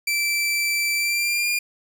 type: tone with pitch glide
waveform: sawtooth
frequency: 2333 to 2410 Hz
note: D7 to D7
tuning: -12 to +44 cents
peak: -17 dBFS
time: 0.07-1.59 s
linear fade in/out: 5 ms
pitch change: +56 cents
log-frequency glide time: 0.96-1.48 s
effects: none